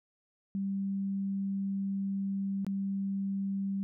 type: tone with dropouts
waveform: sine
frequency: 196 Hz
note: G3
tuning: in tune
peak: -30 dBFS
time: 0.55-3.83 s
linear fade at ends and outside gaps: 0 ms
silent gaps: 2.647-2.666 s
effects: none